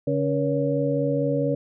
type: tone cluster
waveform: sine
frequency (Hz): 143.3 / 279.8 / 477.6 / 562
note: D3 / C#4 / A#4 / C#5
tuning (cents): -42 / +16 / +42 / +24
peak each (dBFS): -26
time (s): 0.07-1.55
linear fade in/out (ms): 5
effects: none